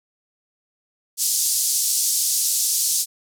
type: band-pass noise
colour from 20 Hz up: pink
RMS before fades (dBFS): -21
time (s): 1.17-3.06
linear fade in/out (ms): 50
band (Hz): 5300 to 13000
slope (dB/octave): 24
effects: none